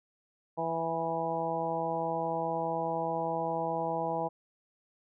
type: harmonic tone with a mistuned harmonic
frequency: 164.81 Hz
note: E3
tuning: in tune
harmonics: 1 / 2 / 3 / 4 / 5 / 6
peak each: -40 / -40 / -36 / -35 / -34 / -38 dBFS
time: 0.57-4.29 s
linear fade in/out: 20 ms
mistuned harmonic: 6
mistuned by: -17 cents
effects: none